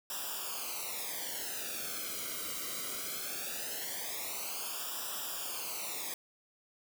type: noise with flanger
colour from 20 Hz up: white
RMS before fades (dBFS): -39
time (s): 0.1-6.14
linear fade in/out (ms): 2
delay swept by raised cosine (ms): 0.46 to 1.16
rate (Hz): 0.2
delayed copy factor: -0.9
effects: none